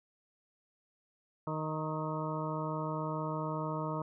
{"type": "harmonic tone with a mistuned harmonic", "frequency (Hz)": 155.56, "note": "D#3", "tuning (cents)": 0, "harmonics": [1, 2, 3, 4, 6, 7, 8], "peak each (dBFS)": [-37, -41, -43, -41, -41, -43, -44], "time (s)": [1.47, 4.02], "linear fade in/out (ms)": 2, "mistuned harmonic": 8, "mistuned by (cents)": 19, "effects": []}